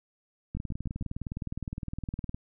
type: two click trains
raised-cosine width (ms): 5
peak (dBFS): -22 / -23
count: 36 / 4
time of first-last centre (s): 0.55-2.345 / 0.57-1.024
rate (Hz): 19.5 / 6.61
effects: none